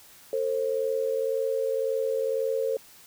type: tone pair together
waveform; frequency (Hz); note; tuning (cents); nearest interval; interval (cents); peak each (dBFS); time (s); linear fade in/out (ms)
sine; 449.8 / 531.7; A4 / C5; +38 / +28; minor third; 290; -27; 0.33-2.77; 2
effects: white hiss -52 dBFS RMS until 3.06 s